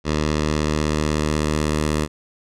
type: tone with low-pass filter sweep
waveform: 10% pulse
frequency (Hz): 76.2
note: D#2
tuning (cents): -36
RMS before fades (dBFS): -21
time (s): 0.04-2.08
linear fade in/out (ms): 50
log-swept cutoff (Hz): 5800 to 9300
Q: 1.2
effects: none